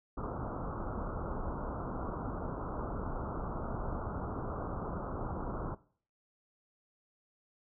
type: low-pass noise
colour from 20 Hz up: pink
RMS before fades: -38 dBFS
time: 0.17-5.75 s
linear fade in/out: 10 ms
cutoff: 1400 Hz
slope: 96 dB/octave
effects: noise-tail reverb RT60 0.5 s tail -20 dB re dry